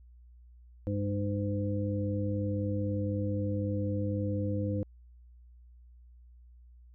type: harmonic tone with a mistuned harmonic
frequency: 101.8 Hz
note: G#2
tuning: 34 cents flat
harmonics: 1 / 2 / 3 / 5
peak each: -31 / -36 / -36 / -37 dBFS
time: 0.87-4.83 s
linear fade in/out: 0 ms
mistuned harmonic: 1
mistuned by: -37 cents
effects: added 60 Hz sine -52 dBFS peak until 6.94 s